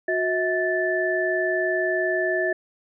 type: tone cluster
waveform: sine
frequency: 365 / 642 / 1754 Hz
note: F#4 / E5 / A6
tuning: -24 / -46 / -6 cents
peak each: -25 dBFS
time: 0.08-2.53 s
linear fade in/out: 5 ms
effects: none